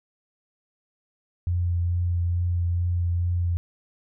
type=tone with vibrato; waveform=sine; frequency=87.31 Hz; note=F2; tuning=in tune; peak=-21 dBFS; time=1.47-3.57 s; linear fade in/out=0 ms; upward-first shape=triangle; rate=2.3 Hz; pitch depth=19 cents each way; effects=none